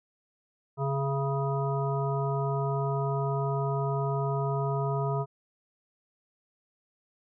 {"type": "harmonic tone with a mistuned harmonic", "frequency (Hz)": 138.59, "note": "C#3", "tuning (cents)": 0, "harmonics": [1, 3, 5, 7, 9], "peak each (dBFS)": [-28, -33, -35, -36, -38], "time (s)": [0.77, 5.26], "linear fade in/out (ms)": 50, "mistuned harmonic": 5, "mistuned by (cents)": -33, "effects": []}